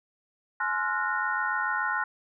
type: tone cluster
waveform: sine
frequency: 848 / 1045 / 1372 / 1459 / 1845 Hz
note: G#5 / C6 / F6 / F#6 / A#6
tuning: +36 / -2 / -31 / -25 / -18 cents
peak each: -33 / -33 / -33 / -29 / -34 dBFS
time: 0.6-2.04 s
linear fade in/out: 5 ms
effects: none